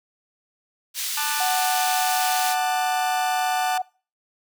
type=high-pass noise; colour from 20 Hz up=pink; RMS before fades=-28 dBFS; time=0.94-2.56 s; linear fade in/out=50 ms; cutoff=3300 Hz; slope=12 dB/octave
type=chord; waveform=sawtooth; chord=D major; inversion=second; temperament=equal with one note detuned; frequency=880 / 1191.7 / 1480 Hz; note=A5 / D6 / F#6; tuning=0 / +25 / 0 cents; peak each=-24 / -27 / -27 dBFS; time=1.17-3.78 s; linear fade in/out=5 ms
type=tone; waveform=sine; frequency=742 Hz; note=F#5; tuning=5 cents sharp; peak=-22 dBFS; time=1.4-3.82 s; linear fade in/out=5 ms
effects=noise-tail reverb RT60 0.4 s tail -25 dB re dry